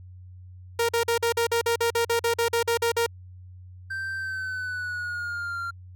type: tone bursts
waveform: sawtooth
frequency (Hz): 466.2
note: A#4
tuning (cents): 0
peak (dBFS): -17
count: 16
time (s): 0.79-3.064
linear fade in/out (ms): 5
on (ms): 99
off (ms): 46
type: tone with pitch glide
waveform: triangle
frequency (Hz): 1563 to 1384.5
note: G6 to F6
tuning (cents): -6 to -15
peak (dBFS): -27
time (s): 3.9-5.71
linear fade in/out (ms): 10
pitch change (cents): -209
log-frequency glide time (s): 4.16-5.6
effects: added 91 Hz sine -42 dBFS peak until 5.95 s